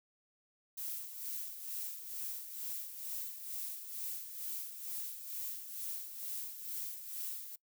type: noise with tremolo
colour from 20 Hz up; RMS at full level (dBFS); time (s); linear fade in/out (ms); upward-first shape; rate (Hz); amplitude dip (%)
violet; -40; 0.77-7.56; 10; sine; 2.2; 60
effects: noise-tail reverb RT60 0.1 s tail -22 dB re dry